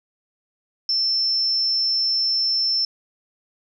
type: tone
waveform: sine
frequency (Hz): 5340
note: E8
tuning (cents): +22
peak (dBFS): -18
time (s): 0.89-2.85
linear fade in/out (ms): 2
effects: none